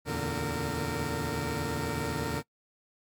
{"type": "tone cluster", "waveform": "15% pulse", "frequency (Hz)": [74.6, 82.9, 116.5, 144, 460.4], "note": ["D2", "E2", "A#2", "D3", "A#4"], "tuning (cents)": [28, 10, -1, -34, -22], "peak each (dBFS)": [-36, -30, -31, -28, -29], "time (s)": [0.05, 2.43], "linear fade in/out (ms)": 50, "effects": ["noise-tail reverb RT60 0.1 s tail -23 dB re dry", "MP3 96 kbps"]}